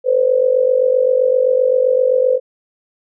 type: tone with amplitude modulation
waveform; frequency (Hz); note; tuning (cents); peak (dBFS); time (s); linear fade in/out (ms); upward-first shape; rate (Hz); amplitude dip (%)
sine; 511; C5; -41; -7; 0.04-2.4; 50; sine; 47.7; 80
effects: none